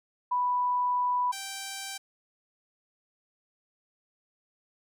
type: tone pair in turn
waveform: sine / 5% pulse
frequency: 987.8 / 781.9 Hz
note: B5 / G5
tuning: 0 / -5 cents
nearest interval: major third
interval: 405 cents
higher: first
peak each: -24 dBFS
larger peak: neither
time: 0.31-1.32 / 1.32-1.98 s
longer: first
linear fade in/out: 10 ms
effects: none